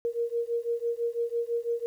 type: beating tone pair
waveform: sine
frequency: 466.2 / 472.2 Hz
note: A#4 / A#4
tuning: 0 / +22 cents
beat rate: 6 Hz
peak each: -30 / -30 dBFS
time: 0.05-1.86 s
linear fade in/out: 0 ms
effects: 10-bit